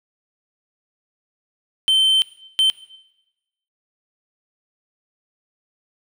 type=tone bursts at uneven times; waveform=triangle; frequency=3096 Hz; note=G7; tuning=22 cents flat; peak=-11 dBFS; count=2; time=1.88-2.22 / 2.59-2.7 s; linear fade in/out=0 ms; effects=noise-tail reverb RT60 1.0 s tail -19 dB re dry